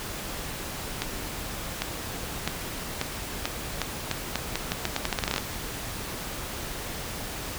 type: accelerating click train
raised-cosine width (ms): 0.2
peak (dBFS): -8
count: 21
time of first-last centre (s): 1.02-5.38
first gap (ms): 800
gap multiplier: 0.82
effects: pink hiss -35 dBFS RMS until 7.58 s